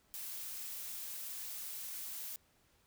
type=noise; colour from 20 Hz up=blue; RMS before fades=-44 dBFS; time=0.14-2.36 s; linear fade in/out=0 ms; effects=pink hiss -71 dBFS RMS until 2.86 s